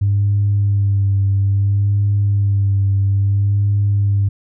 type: tone with vibrato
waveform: sine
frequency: 100 Hz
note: G2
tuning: 35 cents sharp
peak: -11 dBFS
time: 0.01-4.29 s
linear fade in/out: 10 ms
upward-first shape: sine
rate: 0.6 Hz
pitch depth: 28 cents each way
effects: tanh soft clip ceiling -8 dBFS